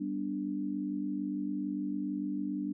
sine chord, G major, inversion none, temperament equal, 196 / 246.9 / 293.7 Hz, G3 / B3 / D4, 0 / 0 / 0 cents, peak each -37 / -39 / -34 dBFS, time 0-2.73 s, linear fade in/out 10 ms, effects none

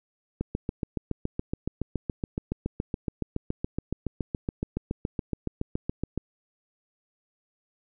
click train, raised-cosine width 3 ms, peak -15 dBFS, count 42, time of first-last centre 0.41-6.177 s, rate 7.11 Hz, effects none

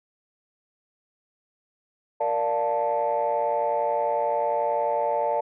sine chord, Bb major seventh, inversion none, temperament equal, 466.2 / 587.3 / 698.5 / 880 Hz, Bb4 / D5 / F5 / A5, 0 / 0 / 0 / 0 cents, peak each -29 / -25 / -28 / -25 dBFS, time 2.2-5.41 s, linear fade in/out 10 ms, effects tanh soft clip ceiling -15 dBFS

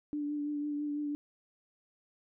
sine tone with vibrato, 293.7 Hz, D4, in tune, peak -32 dBFS, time 0.13-1.15 s, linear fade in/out 0 ms, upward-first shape triangle, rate 6 Hz, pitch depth 25 cents each way, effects none

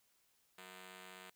5% pulse ring-modulated tone, 277.2 Hz, C#4, in tune, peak -38 dBFS, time 0.58-1.3 s, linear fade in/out 5 ms, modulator 90.6 Hz, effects white hiss -75 dBFS RMS until 1.35 s

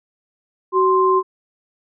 sine tone pair together, 375.9 / 1046.5 Hz, F#4 / C6, +27 / 0 cents, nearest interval octave + tritone, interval 1773 cents, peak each -15 dBFS, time 0.72-1.23 s, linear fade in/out 50 ms, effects none

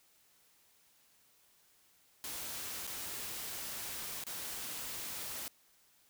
white noise with dropouts, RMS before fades -42 dBFS, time 2.24-5.48 s, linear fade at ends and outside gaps 0 ms, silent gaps 2.868-2.875 / 4.238-4.267 s, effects white hiss -68 dBFS RMS until 6.09 s

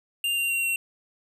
square tone with pitch steps, 2794 / 2773 / 2752 / 2732 Hz, F7 / F7 / F7 / F7, 0 / -13 / -26 / -39 cents, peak -24 dBFS, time 0.24-0.76 s, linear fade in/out 2 ms, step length 130 ms, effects none

